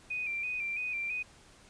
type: tone with vibrato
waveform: sine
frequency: 2425 Hz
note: D#7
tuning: 45 cents flat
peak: -32 dBFS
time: 0.1-1.23 s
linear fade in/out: 10 ms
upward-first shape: square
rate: 3 Hz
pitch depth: 46 cents each way
effects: pink hiss -58 dBFS RMS until 1.69 s + resampled to 22050 Hz